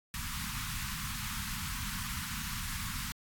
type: band-stop noise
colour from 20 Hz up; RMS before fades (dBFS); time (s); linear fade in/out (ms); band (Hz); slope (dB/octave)
pink; -38; 0.14-3.12; 0; 230 to 990; 48
effects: AAC 64 kbps